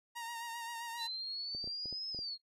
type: tone with vibrato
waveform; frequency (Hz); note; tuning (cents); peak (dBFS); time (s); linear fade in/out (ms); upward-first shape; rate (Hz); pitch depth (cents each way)
sawtooth; 932.3; A#5; 0; -37; 0.15-1.08; 20; sine; 7.6; 34
type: exponential two-way sweep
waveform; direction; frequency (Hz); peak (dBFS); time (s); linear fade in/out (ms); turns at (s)
sine; up then down; 3943 to 5210 to 4219; -38; 0.97-2.38; 50; 2.09
type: clicks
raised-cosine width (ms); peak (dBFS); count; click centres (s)
2; -36; 7; 1.549 / 1.642 / 1.675 / 1.857 / 1.927 / 2.147 / 2.19
effects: noise-tail reverb RT60 0.1 s tail -20 dB re dry + resampled to 32000 Hz